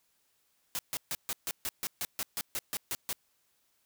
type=noise bursts; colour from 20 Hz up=white; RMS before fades=-34 dBFS; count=14; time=0.75-3.13 s; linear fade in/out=0 ms; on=40 ms; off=140 ms; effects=white hiss -73 dBFS RMS until 3.85 s